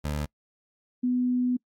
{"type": "tone pair in turn", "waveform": ["20% pulse", "sine"], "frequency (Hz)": [74.1, 248.8], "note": ["D2", "B3"], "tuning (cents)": [16, 13], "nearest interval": "octave + major sixth", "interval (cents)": 2097, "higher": "second", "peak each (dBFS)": [-23, -22], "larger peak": "second", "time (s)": [[0.04, 0.26], [1.03, 1.57]], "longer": "second", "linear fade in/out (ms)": 10, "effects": ["noise-tail reverb RT60 0.1 s tail -26 dB re dry", "AAC 48 kbps"]}